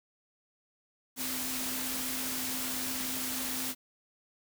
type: tone in noise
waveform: sine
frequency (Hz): 257.3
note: C4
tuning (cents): -29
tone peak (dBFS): -41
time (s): 1.16-3.75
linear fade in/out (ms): 50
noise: white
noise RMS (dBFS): -35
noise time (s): 1.16-3.75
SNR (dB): -9
effects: none